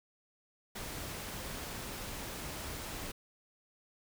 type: noise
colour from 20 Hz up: pink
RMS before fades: -42 dBFS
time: 0.75-3.12 s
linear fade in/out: 10 ms
effects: none